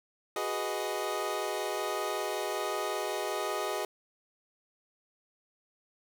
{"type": "chord", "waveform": "25% pulse", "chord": "G# minor seventh", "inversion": "third", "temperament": "equal", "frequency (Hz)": [370, 415.3, 493.9, 622.3], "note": ["F#4", "G#4", "B4", "D#5"], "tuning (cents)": [0, 0, 0, 0], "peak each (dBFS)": [-34, -32, -36, -32], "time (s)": [0.36, 3.85], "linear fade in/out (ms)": 2, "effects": []}